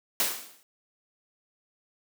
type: noise with exponential decay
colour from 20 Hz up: white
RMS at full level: -23 dBFS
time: 0.2-0.63 s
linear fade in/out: 0 ms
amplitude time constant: 92 ms
effects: high-pass 200 Hz 12 dB/octave